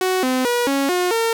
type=tone with pitch steps; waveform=sawtooth; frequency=371.6 / 256.6 / 483 / 276.1 / 359.7 / 456.1 Hz; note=F#4 / C4 / B4 / C#4 / F#4 / A#4; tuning=+7 / -34 / -39 / -7 / -49 / -38 cents; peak=-13 dBFS; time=0.01-1.33 s; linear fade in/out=2 ms; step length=220 ms; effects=none